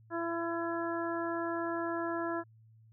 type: harmonic tone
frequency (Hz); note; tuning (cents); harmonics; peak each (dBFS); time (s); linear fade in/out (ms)
336.3; E4; +35; 1 / 2 / 3 / 4 / 5; -35 / -38 / -40 / -41 / -42; 0.1-2.44; 50
effects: added 111 Hz sine -57 dBFS peak until 2.92 s